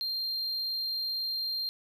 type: tone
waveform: triangle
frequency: 4186 Hz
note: C8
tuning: in tune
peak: -29 dBFS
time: 0.01-1.69 s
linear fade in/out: 0 ms
effects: none